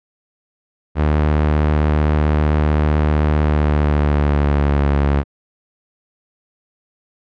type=tone with pitch glide; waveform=sawtooth; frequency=75.6 to 70.95 Hz; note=D#2 to C#2; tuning=-49 to +41 cents; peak=-9 dBFS; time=0.95-5.24 s; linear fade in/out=50 ms; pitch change=-110 cents; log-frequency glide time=3.41-4.89 s; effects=low-pass 2000 Hz 12 dB/octave